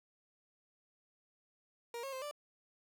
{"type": "tone with pitch steps", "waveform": "30% pulse", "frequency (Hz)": [471.2, 543, 523, 588], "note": ["A#4", "C#5", "C5", "D5"], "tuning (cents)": [19, -36, -1, 2], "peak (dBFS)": -38, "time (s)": [1.94, 2.312], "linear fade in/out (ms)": 2, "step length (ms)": 93, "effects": []}